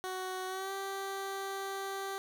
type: tone with pitch glide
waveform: 15% pulse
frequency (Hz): 372.3 to 390.4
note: F#4 to G4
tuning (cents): +11 to -7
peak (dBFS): -30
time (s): 0.04-2.18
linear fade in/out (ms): 0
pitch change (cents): +82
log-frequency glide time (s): 0.47-0.72
effects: none